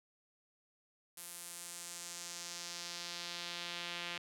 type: tone with band-pass filter sweep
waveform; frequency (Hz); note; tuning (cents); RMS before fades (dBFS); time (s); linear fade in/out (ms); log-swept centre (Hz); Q
sawtooth; 173.5; F3; -11; -45; 1.17-4.18; 5; 11000 to 2900; 1.6
effects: none